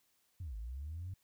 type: linear two-way sweep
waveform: sine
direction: down then up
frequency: 96.7 to 50.9 to 96.7 Hz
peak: -39 dBFS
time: 0.4-1.14 s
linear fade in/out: 5 ms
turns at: 0.56 s
effects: tanh soft clip ceiling -36 dBFS + white hiss -75 dBFS RMS until 1.23 s